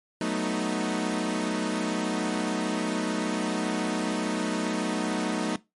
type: chord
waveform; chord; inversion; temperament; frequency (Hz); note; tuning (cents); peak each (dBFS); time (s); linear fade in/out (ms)
sawtooth; B dominant seventh; second; equal; 185 / 220 / 246.9 / 311.1; F#3 / A3 / B3 / D#4; 0 / 0 / 0 / 0; -28 / -27 / -29 / -27; 0.21-5.56; 2
effects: noise-tail reverb RT60 0.2 s tail -19 dB re dry + MP3 48 kbps